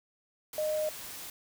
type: tone in noise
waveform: sine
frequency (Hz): 615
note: D#5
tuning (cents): -20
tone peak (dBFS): -28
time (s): 0.58-0.89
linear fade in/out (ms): 2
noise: white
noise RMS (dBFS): -43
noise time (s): 0.53-1.3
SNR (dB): +12
effects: none